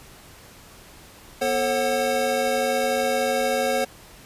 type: tone cluster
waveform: square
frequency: 242.6 / 441.2 / 538 / 741 Hz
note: B3 / A4 / C5 / F#5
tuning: -31 / +5 / +48 / +2 cents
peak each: -32 / -29 / -24 / -27 dBFS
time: 1.41-3.85 s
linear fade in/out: 10 ms
effects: pink hiss -47 dBFS RMS until 4.25 s + resampled to 32000 Hz